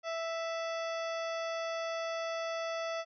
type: harmonic tone with a mistuned harmonic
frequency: 659.3 Hz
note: E5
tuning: in tune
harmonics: 1 / 2 / 3 / 4 / 5 / 7 / 8 / 9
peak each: -35 / -41 / -45 / -47 / -49 / -52 / -53 / -54 dBFS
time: 0.03-3.05 s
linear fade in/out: 50 ms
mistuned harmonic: 5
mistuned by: +56 cents
effects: none